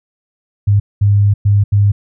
sine tone bursts at uneven times, 101.7 Hz, G#2, 36 cents flat, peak -7 dBFS, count 4, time 0.67-0.8 / 1.01-1.34 / 1.45-1.64 / 1.72-1.92 s, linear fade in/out 10 ms, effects none

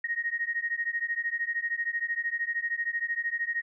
sine beating tone pair, 1864.7 / 1877.7 Hz, A#6 / A#6, 0 / +12 cents, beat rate 13 Hz, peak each -31 dBFS, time 0.04-3.62 s, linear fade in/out 5 ms, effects none

